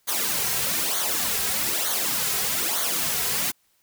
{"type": "noise with flanger", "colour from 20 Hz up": "white", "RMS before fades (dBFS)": -25, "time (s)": [0.07, 3.52], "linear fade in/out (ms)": 20, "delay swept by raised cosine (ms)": [0.38, 3.48], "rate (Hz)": 1.1, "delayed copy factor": -0.7, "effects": ["white hiss -66 dBFS RMS until 3.82 s"]}